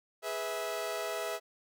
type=chord; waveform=sawtooth; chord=E major; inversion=first; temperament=equal with one note detuned; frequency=415.3 / 493.9 / 652.4 Hz; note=G#4 / B4 / E5; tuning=0 / 0 / -18 cents; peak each=-36 / -37 / -32 dBFS; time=0.22-1.4 s; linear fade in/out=50 ms; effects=none